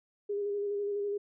sine tone with vibrato, 407 Hz, G#4, 35 cents flat, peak -30 dBFS, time 0.29-1.18 s, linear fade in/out 10 ms, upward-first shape square, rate 12 Hz, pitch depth 19 cents each way, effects none

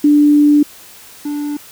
sine / triangle tone pair in turn, 294 / 292.7 Hz, D4 / D4, +2 / -6 cents, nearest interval unison, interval 8 cents, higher first, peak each -6 / -16 dBFS, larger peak first, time 0.04-0.63 / 1.25-1.57 s, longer first, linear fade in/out 5 ms, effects white hiss -39 dBFS RMS until 1.71 s

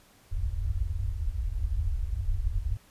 pink low-pass noise, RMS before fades -29 dBFS, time 0.31-2.77 s, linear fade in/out 10 ms, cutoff 100 Hz, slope 96 dB/octave, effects pink hiss -59 dBFS RMS until 2.9 s + resampled to 32000 Hz

